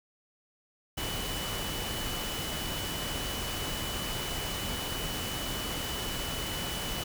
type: tone in noise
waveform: sine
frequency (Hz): 2972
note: F#7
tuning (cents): +7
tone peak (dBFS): -39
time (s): 0.97-7.04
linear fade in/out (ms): 10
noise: pink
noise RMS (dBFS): -35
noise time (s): 0.97-7.04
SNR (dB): -7
effects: none